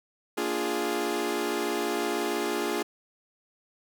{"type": "chord", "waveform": "sawtooth", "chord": "Bb dominant seventh", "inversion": "none", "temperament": "equal", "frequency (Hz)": [233.1, 293.7, 349.2, 415.3], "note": ["Bb3", "D4", "F4", "Ab4"], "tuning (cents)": [0, 0, 0, 0], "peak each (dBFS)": [-33, -30, -27, -27], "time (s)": [0.37, 2.83], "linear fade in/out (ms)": 10, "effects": []}